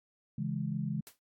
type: chord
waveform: sine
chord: C# minor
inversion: none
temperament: equal with one note detuned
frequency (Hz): 138.59 / 164.81 / 208.5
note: C#3 / E3 / G#3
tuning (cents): 0 / 0 / +7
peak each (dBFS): -36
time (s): 0.38-1.01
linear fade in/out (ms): 5
type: noise with exponential decay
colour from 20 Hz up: white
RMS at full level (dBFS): -46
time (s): 1.07-1.19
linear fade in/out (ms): 0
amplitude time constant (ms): 25
effects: AAC 64 kbps